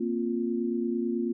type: chord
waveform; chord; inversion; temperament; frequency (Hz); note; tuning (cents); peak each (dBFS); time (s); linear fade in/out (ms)
sine; Bb suspended second; none; just; 233.1 / 262.2 / 349.6; Bb3 / C4 / F4; 0 / +4 / +2; -29 / -33 / -30; 0-1.33; 10
effects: none